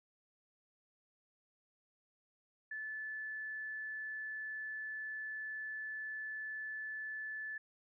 sine tone, 1739 Hz, A6, 21 cents flat, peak -40 dBFS, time 2.71-7.58 s, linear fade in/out 5 ms, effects none

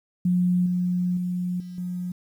sine tone with level steps, 179.3 Hz, F3, 46 cents sharp, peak -18 / -21 / -24 / -34 / -27 dBFS, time 0.25-2.12 s, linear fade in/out 5 ms, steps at 0.66 / 1.17 / 1.6 / 1.78 s, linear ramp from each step 2 ms, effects 9-bit

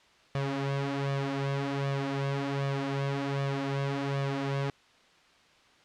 sawtooth tone with flanger, 138.59 Hz, C#3, in tune, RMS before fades -31 dBFS, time 0.35-4.7 s, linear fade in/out 0 ms, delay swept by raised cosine 1.7 to 5.4 ms, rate 1.3 Hz, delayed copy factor +0.7, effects white hiss -60 dBFS RMS until 5.84 s + low-pass 4000 Hz 12 dB/octave

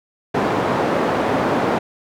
white band-pass noise, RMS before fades -19 dBFS, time 0.34-1.79 s, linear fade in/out 10 ms, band 150 to 790 Hz, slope 12 dB/octave, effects none

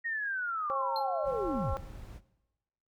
sine linear sweep, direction down, 1881 to 43.15 Hz, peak -31 dBFS, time 0.04-1.75 s, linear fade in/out 20 ms
harmonic tone, 270 Hz, C#4, 45 cents flat, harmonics 2 / 3 / 4 / 5, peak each -34 / -38 / -40 / -42 dBFS, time 0.7-1.77 s, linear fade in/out 0 ms
triangle tone with exponential decay, 4186 Hz, C8, in tune, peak -32 dBFS, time 0.96-1.08 s, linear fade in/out 1 ms, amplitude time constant 26 ms
brown noise, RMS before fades -45 dBFS, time 1.23-2.21 s, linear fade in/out 50 ms
effects noise-tail reverb RT60 1.0 s tail -18 dB re dry

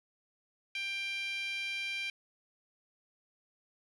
10% pulse tone with high-pass filter, 790 Hz, G5, 13 cents sharp, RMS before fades -37 dBFS, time 0.75-2.1 s, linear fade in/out 2 ms, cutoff 2400 Hz, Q 4.2, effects resampled to 22050 Hz

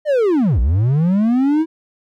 triangle linear two-way sweep, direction down then up, 622.3 to 54 to 328.4 Hz, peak -10 dBFS, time 0.05-1.66 s, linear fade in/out 50 ms, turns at 0.6 s, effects none

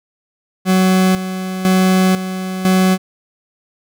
40% pulse tone with tremolo, 186.8 Hz, F#3, 17 cents sharp, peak -9 dBFS, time 0.65-2.98 s, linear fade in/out 50 ms, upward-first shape square, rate 1 Hz, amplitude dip 70%, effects none

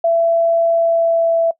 sine tone with pitch glide, 669 to 664.4 Hz, E5 to E5, +25 to +13 cents, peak -11 dBFS, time 0.04-1.51 s, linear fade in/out 5 ms, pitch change -12 cents, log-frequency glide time 0.71-1.37 s, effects noise-tail reverb RT60 0.1 s tail -21 dB re dry

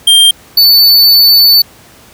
square tone pair in turn, 3185 / 4496 Hz, G7 / C#8, +27 / +24 cents, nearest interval tritone, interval 597 cents, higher second, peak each -3 dBFS, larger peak neither, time 0.07-0.31 / 0.57-1.62 s, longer second, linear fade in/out 5 ms, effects pink hiss -39 dBFS RMS until 2.13 s + high-pass 60 Hz 12 dB/octave

